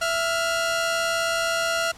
sawtooth tone pair together, 665 / 1409 Hz, E5 / F6, +15 / +15 cents, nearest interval octave + minor second, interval 1300 cents, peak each -21 dBFS, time 0.01-1.92 s, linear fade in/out 10 ms, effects pink hiss -47 dBFS RMS until 1.97 s + low-pass 10000 Hz 12 dB/octave

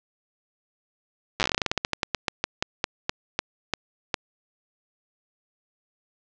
slowing click train, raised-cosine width 0.2 ms, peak -5 dBFS, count 27, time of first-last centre 1.4-4.142 s, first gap 8 ms, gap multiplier 1.17, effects low-pass 6000 Hz 12 dB/octave

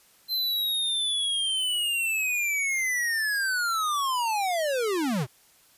square linear sweep, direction down, 4115 to 110 Hz, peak -25 dBFS, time 0.28-5.27 s, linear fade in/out 50 ms, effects white hiss -59 dBFS RMS until 5.77 s + resampled to 32000 Hz

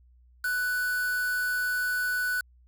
triangle tone with quantisation, 1487 Hz, F#6, 8 cents sharp, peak -24 dBFS, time 0.44-2.41 s, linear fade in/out 5 ms, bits 6, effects added 61 Hz sine -55 dBFS peak until 2.67 s

